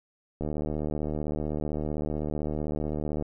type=click train; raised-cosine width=2 ms; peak=-18 dBFS; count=214; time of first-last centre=0.41-3.224 s; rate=75.7 Hz; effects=none